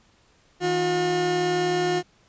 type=tone pair together; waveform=30% pulse; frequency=159.8 / 358.7 Hz; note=D#3 / F4; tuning=+47 / +46 cents; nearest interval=octave + major second; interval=1399 cents; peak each=-28 / -19 dBFS; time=0.6-2.03 s; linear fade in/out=50 ms; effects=pink hiss -60 dBFS RMS until 2.28 s + resampled to 16000 Hz